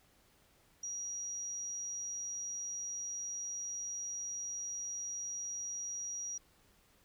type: tone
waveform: sine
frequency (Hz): 5750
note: F8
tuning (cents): +50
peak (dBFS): -38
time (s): 0.83-6.38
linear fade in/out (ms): 5
effects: pink hiss -68 dBFS RMS until 7.04 s